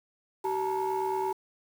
sine tone cluster, 382 / 872 / 941 Hz, G4 / A5 / A#5, -45 / -16 / +16 cents, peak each -29 / -30 / -32 dBFS, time 0.44-1.33 s, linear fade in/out 10 ms, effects tanh soft clip ceiling -22 dBFS + 8-bit

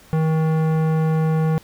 sine tone with tanh clipping, 158.7 Hz, D#3, 35 cents sharp, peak -18 dBFS, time 0.13-1.58 s, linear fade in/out 0 ms, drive 17 dB, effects pink hiss -49 dBFS RMS until 1.63 s

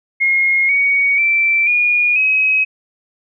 sine tone with pitch steps, 2149 / 2242 / 2338 / 2439 / 2544 Hz, C7 / C#7 / D7 / D#7 / D#7, +46 / +19 / -8 / -35 / +38 cents, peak -11 dBFS, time 0.2-2.65 s, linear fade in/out 20 ms, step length 490 ms, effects none

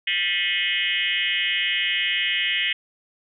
sine tone with frequency modulation, 2523 Hz, D#7, 23 cents sharp, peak -20 dBFS, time 0.07-2.73 s, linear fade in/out 5 ms, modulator 188 Hz, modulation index 3.6, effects none

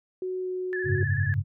sine tone with pitch glide, 370 to 367.9 Hz, F#4 to F#4, 0 to -10 cents, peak -28 dBFS, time 0.22-1.03 s, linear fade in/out 2 ms, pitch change -10 cents, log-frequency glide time 0.41-0.48 s
sine tone with vibrato, 1714 Hz, A6, 46 cents flat, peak -30 dBFS, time 0.73-1.34 s, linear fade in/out 0 ms, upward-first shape square, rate 16 Hz, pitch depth 41 cents each way
sine chord, F# suspended second, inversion none, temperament equal with one note detuned, 93.03 / 103.83 / 138.59 Hz, F#2 / G#2 / C#3, +10 / 0 / 0 cents, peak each -28 / -26 / -28 dBFS, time 0.84-1.44 s, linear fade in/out 50 ms
effects none

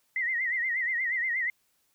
sine tone with vibrato, 1975.5 Hz, B6, in tune, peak -26 dBFS, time 0.16-1.5 s, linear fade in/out 2 ms, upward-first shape sine, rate 8.4 Hz, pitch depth 110 cents each way, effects white hiss -71 dBFS RMS until 1.94 s

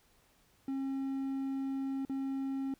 triangle tone with dropouts, 270 Hz, C#4, 45 cents flat, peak -31 dBFS, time 0.68-2.74 s, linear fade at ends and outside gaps 2 ms, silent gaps 2.051-2.096 s, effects pink hiss -68 dBFS RMS until 2.79 s

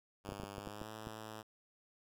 5% pulse tone with pitch glide, 100 to 109.05 Hz, G2 to A2, +35 to -15 cents, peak -35 dBFS, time 0.24-1.43 s, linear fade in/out 20 ms, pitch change +150 cents, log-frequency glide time 0.58-0.89 s
clicks, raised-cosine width 2 ms, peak -30 dBFS, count 8, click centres 0.29 / 0.322 / 0.399 / 0.435 / 0.582 / 0.673 / 0.816 / 1.071 s
effects none

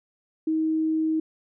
sine tone, 316.7 Hz, D#4, 31 cents sharp, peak -21 dBFS, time 0.47-1.2 s, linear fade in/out 5 ms, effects none

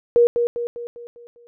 sine tone with echo, 475.1 Hz, A#4, 33 cents sharp, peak -10 dBFS, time 0.16-0.27 s, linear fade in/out 0 ms, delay 200 ms, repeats 6, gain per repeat -6 dB, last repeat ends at 1.47 s, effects none

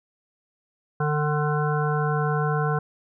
harmonic tone, 149.8 Hz, D3, 35 cents sharp, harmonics 1 / 3 / 5 / 7 / 9 / 10, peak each -23 / -28 / -30 / -31 / -33 / -33 dBFS, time 1-2.79 s, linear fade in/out 5 ms, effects none

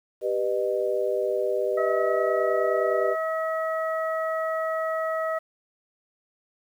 sine chord, G augmented, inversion none, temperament equal with one note detuned, 392 / 493.9 / 612.3 Hz, G4 / B4 / D#5, 0 / 0 / -28 cents, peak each -27 dBFS, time 0.21-3.16 s, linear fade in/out 50 ms
harmonic tone, 642 Hz, E5, 46 cents flat, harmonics 1 / 2 / 3, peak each -26 / -30 / -35 dBFS, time 1.77-5.39 s, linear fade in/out 10 ms
effects 9-bit

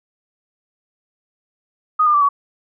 sine tone with pitch steps, 1244.5 / 1204.2 / 1165.2 / 1127.5 Hz, D#6 / D6 / D6 / C#6, 0 / +43 / -14 / +29 cents, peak -11 dBFS, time 1.99-2.29 s, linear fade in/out 10 ms, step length 75 ms, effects none

